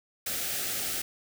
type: band-stop noise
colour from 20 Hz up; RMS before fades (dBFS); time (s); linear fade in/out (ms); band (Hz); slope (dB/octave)
white; -32; 0.26-1.02; 5; 820 to 1200; 96
effects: none